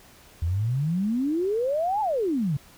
sine exponential two-way sweep, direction up then down, 79 to 880 to 132 Hz, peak -22 dBFS, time 0.42-2.57 s, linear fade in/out 5 ms, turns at 2.01 s, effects pink hiss -52 dBFS RMS until 2.77 s

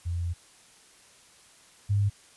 sine tone pair in turn, 86.2 / 101.36 Hz, F2 / G#2, -22 / -42 cents, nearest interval minor third, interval 280 cents, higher second, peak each -27 / -21 dBFS, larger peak second, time 0.05-0.34 / 1.89-2.1 s, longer first, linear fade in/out 20 ms, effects white hiss -56 dBFS RMS until 2.36 s + resampled to 24000 Hz

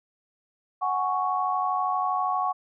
sine chord, F# suspended second, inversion none, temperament just, 740 / 832.5 / 1110 Hz, F#5 / G#5 / C#6, 0 / +4 / +2 cents, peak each -27 / -31 / -26 dBFS, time 0.81-2.53 s, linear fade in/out 20 ms, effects none

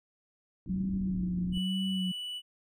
pink low-pass noise, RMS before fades -40 dBFS, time 0.66-1.58 s, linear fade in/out 2 ms, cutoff 340 Hz, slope 96 dB/octave
sine tone with vibrato, 185 Hz, F#3, in tune, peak -29 dBFS, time 0.69-2.12 s, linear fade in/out 10 ms, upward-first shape sine, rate 1.1 Hz, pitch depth 61 cents each way
triangle tone, 2960 Hz, F#7, in tune, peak -34 dBFS, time 1.52-2.42 s, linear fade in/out 50 ms
effects none

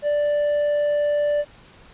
triangle tone, 587.3 Hz, D5, in tune, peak -16 dBFS, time 0.02-1.45 s, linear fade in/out 50 ms, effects pink hiss -49 dBFS RMS until 1.93 s + resampled to 8000 Hz

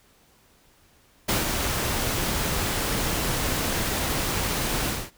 pink noise with ADSR envelope, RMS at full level -22 dBFS, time 1.28-5.11 s, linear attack 14 ms, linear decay 150 ms, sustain -4 dB, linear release 230 ms, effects pink hiss -59 dBFS RMS until 5.17 s

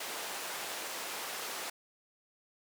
pink band-pass noise, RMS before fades -40 dBFS, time 0-1.7 s, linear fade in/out 5 ms, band 550 to 16000 Hz, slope 12 dB/octave, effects none

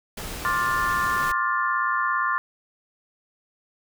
pink noise, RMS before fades -34 dBFS, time 0.17-1.32 s, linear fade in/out 5 ms
sine chord, D minor seventh, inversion third, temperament just, 1057.2 / 1174.7 / 1409.6 / 1762 Hz, C6 / D6 / F6 / A6, +18 / 0 / +16 / +2 cents, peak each -25 / -27 / -28 / -27 dBFS, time 0.45-2.38 s, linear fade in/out 0 ms
effects none

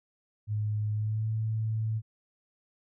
sine tone with pitch glide, 106 to 110.18 Hz, G#2 to A2, +36 to +3 cents, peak -27 dBFS, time 0.47-2.02 s, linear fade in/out 50 ms, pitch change +67 cents, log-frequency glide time 0.93-1.28 s, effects none

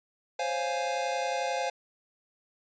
square chord, Db major seventh, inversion third, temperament equal, 523.3 / 554.4 / 698.5 / 830.6 Hz, C5 / Db5 / F5 / Ab5, 0 / 0 / 0 / 0 cents, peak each -34 / -39 / -34 / -34 dBFS, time 0.39-1.7 s, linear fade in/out 5 ms, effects resampled to 16000 Hz

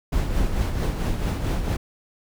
brown noise with tremolo, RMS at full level -21 dBFS, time 0.12-1.77 s, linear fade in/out 10 ms, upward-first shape triangle, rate 4.5 Hz, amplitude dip 55%, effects none

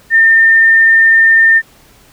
sine tone, 1808 Hz, A6, 47 cents sharp, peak -4 dBFS, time 0.1-1.62 s, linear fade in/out 50 ms, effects pink hiss -45 dBFS RMS until 2.12 s

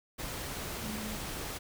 sine tone in noise, 215.3 Hz, A3, 37 cents flat, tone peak -39 dBFS, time 0.83-1.17 s, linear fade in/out 20 ms, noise pink, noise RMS -39 dBFS, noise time 0.18-1.59 s, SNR -3 dB, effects none

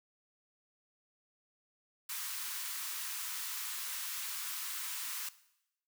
white high-pass noise, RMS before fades -40 dBFS, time 2.09-5.29 s, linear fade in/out 5 ms, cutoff 950 Hz, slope 48 dB/octave, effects noise-tail reverb RT60 0.8 s tail -17 dB re dry

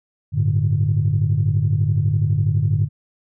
sine chord, G suspended second, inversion none, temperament equal, 98 / 110 / 146.83 Hz, G2 / A2 / D3, 0 / 0 / 0 cents, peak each -19 dBFS, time 0.32-2.89 s, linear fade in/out 50 ms, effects tanh soft clip ceiling -8 dBFS

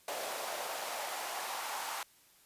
pink noise with high-pass filter sweep, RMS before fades -39 dBFS, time 0.08-2.03 s, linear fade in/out 2 ms, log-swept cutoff 590 to 910 Hz, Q 2.5, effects white hiss -64 dBFS RMS until 2.45 s + resampled to 32000 Hz

